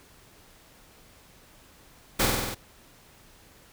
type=noise with echo; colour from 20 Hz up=pink; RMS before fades=-23 dBFS; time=2.19-2.26 s; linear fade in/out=10 ms; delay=48 ms; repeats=6; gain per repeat=-2 dB; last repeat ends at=2.548 s; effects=pink hiss -55 dBFS RMS until 3.72 s